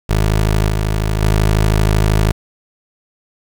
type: tone with level steps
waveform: 20% pulse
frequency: 52.8 Hz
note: G#1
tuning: 29 cents sharp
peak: -7 / -10 / -6 dBFS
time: 0.09-2.32 s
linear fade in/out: 10 ms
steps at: 0.68 / 1.21 s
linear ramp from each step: 20 ms
effects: 7-bit